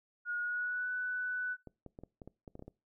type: tone with pitch glide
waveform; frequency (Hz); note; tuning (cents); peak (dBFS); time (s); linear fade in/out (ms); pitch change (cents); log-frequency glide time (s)
sine; 1441 to 1491; F#6 to F#6; -46 to +13; -33; 0.25-1.57; 50; +59; 0.39-0.9
type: clicks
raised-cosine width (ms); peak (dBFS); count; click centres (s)
2; -34; 11; 1.673 / 1.863 / 1.989 / 2.036 / 2.218 / 2.276 / 2.478 / 2.554 / 2.594 / 2.624 / 2.68
effects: noise-tail reverb RT60 0.3 s tail -23 dB re dry